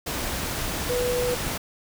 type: tone in noise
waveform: sine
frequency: 492.4 Hz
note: B4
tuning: 5 cents flat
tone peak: -23 dBFS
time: 0.89-1.35 s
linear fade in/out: 10 ms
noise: pink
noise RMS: -29 dBFS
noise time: 0.06-1.58 s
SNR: +3 dB
effects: none